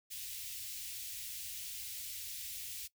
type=band-stop noise; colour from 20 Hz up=white; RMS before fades=-44 dBFS; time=0.1-2.88 s; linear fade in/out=20 ms; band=100 to 2400 Hz; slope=24 dB/octave; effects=noise-tail reverb RT60 0.1 s tail -19 dB re dry